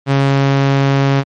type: tone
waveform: sawtooth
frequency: 137.7 Hz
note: C#3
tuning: 11 cents flat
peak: -6 dBFS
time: 0.06-1.24 s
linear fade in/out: 50 ms
effects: low-pass 4000 Hz 12 dB/octave + MP3 48 kbps